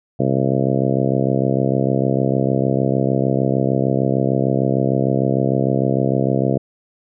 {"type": "harmonic tone", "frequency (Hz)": 66.6, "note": "C2", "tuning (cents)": 31, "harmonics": [2, 3, 4, 5, 6, 7, 8, 9, 10], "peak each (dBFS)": [-20, -22, -23, -24, -25, -25, -26, -27, -27], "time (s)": [0.19, 6.58], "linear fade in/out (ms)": 10, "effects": []}